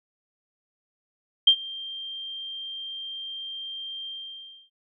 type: tone with ADSR envelope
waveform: sine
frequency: 3174 Hz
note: G7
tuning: 21 cents sharp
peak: -10 dBFS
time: 1.47-4.7 s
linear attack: 6 ms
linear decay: 75 ms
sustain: -23 dB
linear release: 630 ms
effects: none